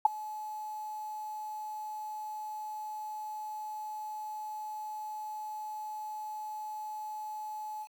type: tone with ADSR envelope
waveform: sine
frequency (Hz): 856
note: A5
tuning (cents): -48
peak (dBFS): -14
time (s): 0.05-7.88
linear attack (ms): 5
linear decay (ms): 12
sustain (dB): -23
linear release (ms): 61
effects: 9-bit